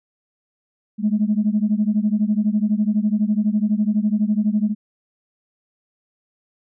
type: beating tone pair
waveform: sine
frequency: 206.2 / 218.2 Hz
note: G#3 / A3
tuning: -12 / -14 cents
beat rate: 12 Hz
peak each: -18 / -19 dBFS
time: 0.98-4.75 s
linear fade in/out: 50 ms
effects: tanh soft clip ceiling -9 dBFS